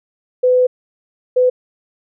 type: tone bursts at uneven times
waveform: sine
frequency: 503 Hz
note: B4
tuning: 32 cents sharp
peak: -9 dBFS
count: 2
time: 0.43-0.67 / 1.36-1.5 s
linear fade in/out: 10 ms
effects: none